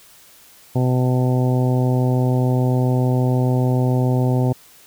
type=harmonic tone; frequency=126.8 Hz; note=B2; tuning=46 cents sharp; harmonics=1 / 2 / 3 / 4 / 5 / 6 / 7; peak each=-16 / -22 / -26 / -28 / -30 / -32 / -33 dBFS; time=0.75-4.53 s; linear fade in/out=10 ms; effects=white hiss -48 dBFS RMS until 4.86 s